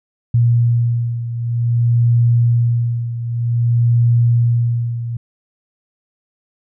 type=beating tone pair; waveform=sine; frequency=118.3 / 118.83 Hz; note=A#2 / A#2; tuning=+26 / +34 cents; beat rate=0.53 Hz; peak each=-13 / -18 dBFS; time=0.34-5.17 s; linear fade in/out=5 ms; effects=none